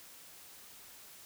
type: silence
effects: white hiss -54 dBFS RMS until 1.25 s